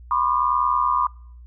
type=tone cluster; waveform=sine; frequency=993 / 1074 / 1203 Hz; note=B5 / C6 / D6; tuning=+9 / +45 / +41 cents; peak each=-22 dBFS; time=0.11-1.07 s; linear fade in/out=2 ms; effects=noise-tail reverb RT60 0.6 s tail -25 dB re dry + added 60 Hz sine -40 dBFS peak until 1.46 s